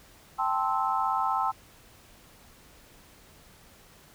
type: chord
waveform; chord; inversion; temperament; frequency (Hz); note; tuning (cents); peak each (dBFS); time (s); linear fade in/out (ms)
sine; A minor seventh; third; equal with one note detuned; 784 / 880 / 1046.5 / 1306.4; G5 / A5 / C6 / E6; 0 / 0 / 0 / -16; -30; 0.38-1.52; 20
effects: pink hiss -55 dBFS RMS until 4.14 s